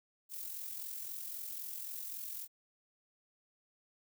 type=noise with amplitude modulation; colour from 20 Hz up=violet; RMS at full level=-41 dBFS; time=0.29-2.48 s; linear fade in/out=50 ms; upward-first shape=sine; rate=43.8 Hz; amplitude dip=50%; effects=none